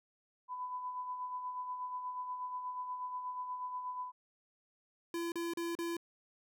sine tone with tremolo, 1000 Hz, B5, 21 cents sharp, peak -36 dBFS, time 0.48-4.12 s, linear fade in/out 50 ms, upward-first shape sine, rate 8.3 Hz, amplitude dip 45%
square tone bursts, 338.8 Hz, E4, 48 cents sharp, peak -36 dBFS, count 4, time 5.14-5.968 s, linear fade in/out 2 ms, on 180 ms, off 36 ms
effects none

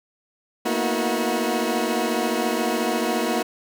20% pulse tone cluster, 228.1 / 242.4 / 319 / 365.8 Hz, A#3 / B3 / D#4 / F#4, -37 / -32 / +43 / -20 cents, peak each -22 dBFS, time 0.65-3.43 s, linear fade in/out 10 ms, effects none

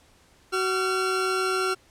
40% pulse tone pair together, 375.2 / 1371.5 Hz, F#4 / F6, +24 / -32 cents, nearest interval octave + minor seventh, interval 2244 cents, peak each -25 dBFS, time 0.52-1.75 s, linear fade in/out 20 ms, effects pink hiss -58 dBFS RMS until 1.9 s + low-pass 10000 Hz 12 dB/octave

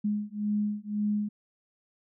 sine beating tone pair, 207.7 / 209.6 Hz, G#3 / G#3, 0 / +16 cents, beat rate 1.9 Hz, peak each -30 dBFS, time 0.04-1.29 s, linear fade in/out 10 ms, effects none

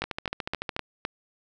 two click trains, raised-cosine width 0.3 ms, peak -12 / -14 dBFS, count 5 / 11, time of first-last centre 0.02-1.051 / 0.04-0.765 s, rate 3.88 / 13.8 Hz, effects none

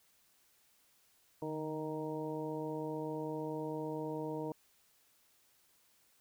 harmonic tone with a mistuned harmonic, 155.56 Hz, D#3, in tune, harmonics 1 / 2 / 3 / 4 / 5 / 6, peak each -45 / -41 / -41 / -46 / -54 / -46 dBFS, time 1.42-4.52 s, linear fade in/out 2 ms, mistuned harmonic 1, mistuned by -49 cents, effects white hiss -70 dBFS RMS until 6.2 s

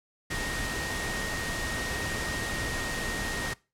sine tone in noise, 1864.7 Hz, A#6, in tune, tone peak -35 dBFS, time 0.3-3.54 s, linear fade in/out 10 ms, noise pink, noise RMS -33 dBFS, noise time 0.3-3.54 s, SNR -5 dB, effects noise-tail reverb RT60 0.3 s tail -22 dB re dry + low-pass 10000 Hz 12 dB/octave

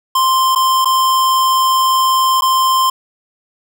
square tone with dropouts, 1046.5 Hz, C6, in tune, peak -11 dBFS, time 0.15-2.9 s, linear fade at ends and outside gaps 5 ms, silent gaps 0.551-0.558 / 0.847-0.855 / 2.41-2.42 s, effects none

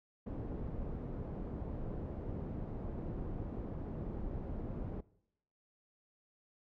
pink low-pass noise, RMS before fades -41 dBFS, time 0.26-5.01 s, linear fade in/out 10 ms, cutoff 460 Hz, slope 12 dB/octave, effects noise-tail reverb RT60 0.8 s tail -22 dB re dry

